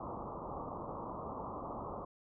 white low-pass noise, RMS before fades -43 dBFS, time 0-2.05 s, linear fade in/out 5 ms, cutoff 1200 Hz, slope 96 dB/octave, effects none

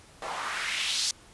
white noise with band-pass filter sweep, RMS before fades -31 dBFS, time 0.22-1.11 s, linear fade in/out 2 ms, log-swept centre 700 to 5400 Hz, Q 2, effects pink hiss -54 dBFS RMS until 1.33 s + resampled to 24000 Hz

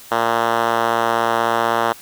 5% pulse tone with band-pass filter, 116.1 Hz, A#2, 7 cents flat, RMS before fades -18 dBFS, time 0.11-1.93 s, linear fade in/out 10 ms, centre 950 Hz, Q 0.72, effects white hiss -41 dBFS RMS until 2.01 s

